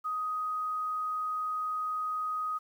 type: tone with quantisation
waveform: sine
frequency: 1252 Hz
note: D#6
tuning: 10 cents sharp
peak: -30 dBFS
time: 0.04-2.59 s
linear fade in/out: 20 ms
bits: 10
effects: none